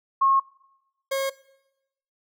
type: tone pair in turn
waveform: sine / 40% pulse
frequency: 1084 / 542 Hz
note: C#6 / C#5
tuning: -39 / -39 cents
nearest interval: octave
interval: 1200 cents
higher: first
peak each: -16 / -22 dBFS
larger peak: first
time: 0.21-0.4 / 1.11-1.3 s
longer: neither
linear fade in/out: 10 ms
effects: noise-tail reverb RT60 0.9 s tail -20 dB re dry